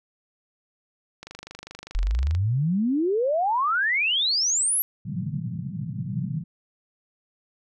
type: click train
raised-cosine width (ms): 0.2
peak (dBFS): -21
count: 29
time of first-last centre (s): 1.23-2.35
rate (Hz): 25
type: exponential sweep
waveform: sine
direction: up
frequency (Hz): 38.63 to 11900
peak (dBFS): -20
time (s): 1.95-4.82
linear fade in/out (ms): 0
type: band-pass noise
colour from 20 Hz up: pink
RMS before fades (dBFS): -30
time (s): 5.05-6.44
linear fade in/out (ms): 5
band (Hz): 120 to 190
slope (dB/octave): 48
effects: none